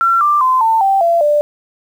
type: tone with pitch steps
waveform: sine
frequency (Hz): 1358 / 1182.2 / 1029.2 / 895.9 / 780 / 679 / 591.1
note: F6 / D6 / C6 / A5 / G5 / F5 / D5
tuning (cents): -49 / +11 / -29 / +31 / -9 / -49 / +11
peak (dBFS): -9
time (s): 0.01-1.41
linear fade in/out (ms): 0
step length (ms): 200
effects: 7-bit